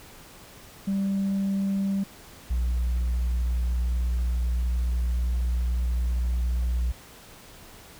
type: tone pair in turn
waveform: sine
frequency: 196 / 60.4 Hz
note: G3 / B1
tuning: 0 / -38 cents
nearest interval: octave + minor sixth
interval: 2038 cents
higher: first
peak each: -21 / -20 dBFS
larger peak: second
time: 0.87-2.04 / 2.5-6.92 s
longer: second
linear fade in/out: 10 ms
effects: tanh soft clip ceiling -21 dBFS + pink hiss -48 dBFS RMS until 7.99 s